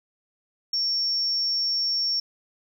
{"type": "tone", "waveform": "triangle", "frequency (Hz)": 5480, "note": "F8", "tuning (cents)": -34, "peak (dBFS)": -19, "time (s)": [0.73, 2.2], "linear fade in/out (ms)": 5, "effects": ["tanh soft clip ceiling -20 dBFS"]}